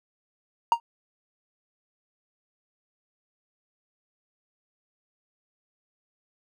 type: tone with exponential decay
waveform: triangle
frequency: 932.3 Hz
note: A#5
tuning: in tune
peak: -10 dBFS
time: 0.72-0.8 s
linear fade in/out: 1 ms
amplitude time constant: 16 ms
effects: none